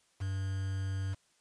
triangle tone with quantisation, 96.5 Hz, G2, 27 cents flat, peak -30 dBFS, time 0.2-1.15 s, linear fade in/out 20 ms, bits 8, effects white hiss -70 dBFS RMS until 1.4 s + resampled to 22050 Hz

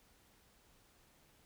silence, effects pink hiss -68 dBFS RMS until 1.45 s

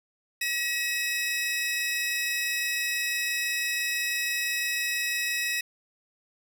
sawtooth tone pair together, 1916.5 / 2564 Hz, A#6 / E7, +47 / -49 cents, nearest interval perfect fourth, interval 504 cents, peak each -26 dBFS, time 0.41-5.61 s, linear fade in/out 5 ms, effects none

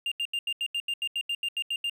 triangle tone bursts, 2800 Hz, F7, 4 cents sharp, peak -25 dBFS, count 14, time 0.06-1.897 s, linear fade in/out 2 ms, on 56 ms, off 81 ms, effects none

